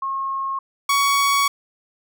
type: tone pair in turn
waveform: sine / sawtooth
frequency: 1082 / 1121.1 Hz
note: C#6 / C#6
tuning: -42 / +19 cents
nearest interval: minor second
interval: 61 cents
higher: second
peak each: -22 / -12 dBFS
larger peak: second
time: 0.02-0.59 / 0.89-1.48 s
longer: second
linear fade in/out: 5 ms
effects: none